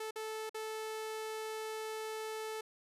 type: tone with dropouts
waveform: sawtooth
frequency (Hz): 437.3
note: A4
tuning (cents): -11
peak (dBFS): -35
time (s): 0-2.61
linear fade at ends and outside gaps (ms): 5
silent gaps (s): 0.109-0.158 / 0.495-0.544
effects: resampled to 32000 Hz